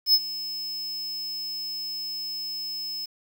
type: tone with ADSR envelope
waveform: square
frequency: 5200 Hz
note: E8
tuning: 24 cents flat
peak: -14 dBFS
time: 0.06-3.06 s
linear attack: 78 ms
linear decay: 48 ms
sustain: -17 dB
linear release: 12 ms
effects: 8-bit